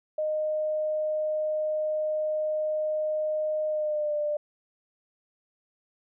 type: tone with pitch glide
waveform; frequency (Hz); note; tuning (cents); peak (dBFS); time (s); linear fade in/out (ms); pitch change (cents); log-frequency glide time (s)
sine; 616 to 595.4; D#5 to D5; -17 to +24; -25; 0.18-4.37; 5; -59; 3.68-4.14
effects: none